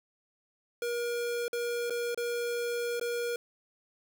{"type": "tone with dropouts", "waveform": "square", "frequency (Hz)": 476.2, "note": "A#4", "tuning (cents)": 37, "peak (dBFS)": -31, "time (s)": [0.82, 3.36], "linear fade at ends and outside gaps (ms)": 2, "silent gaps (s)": [[1.481, 1.53], [1.898, 1.905], [2.146, 2.175], [2.997, 3.012]], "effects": ["11-bit"]}